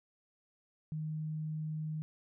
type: tone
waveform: sine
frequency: 155.3 Hz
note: D#3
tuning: 3 cents flat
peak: -35 dBFS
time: 0.92-2.02 s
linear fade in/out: 0 ms
effects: none